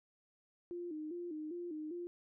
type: tone with vibrato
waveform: sine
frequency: 327.8 Hz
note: E4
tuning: 10 cents flat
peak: -40 dBFS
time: 0.71-2.07 s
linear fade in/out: 0 ms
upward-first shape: square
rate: 2.5 Hz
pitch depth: 110 cents each way
effects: none